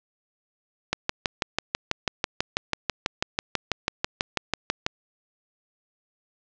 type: click train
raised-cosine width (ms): 0.2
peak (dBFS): -5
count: 25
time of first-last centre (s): 0.93-4.864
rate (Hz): 6.1
effects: low-pass 6000 Hz 12 dB/octave